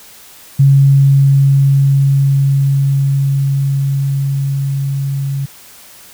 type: tone with level ramp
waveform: sine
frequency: 138 Hz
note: C#3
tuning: 7 cents flat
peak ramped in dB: -4 to -15 dBFS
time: 0.59-5.46 s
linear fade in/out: 10 ms
effects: white hiss -39 dBFS RMS until 6.13 s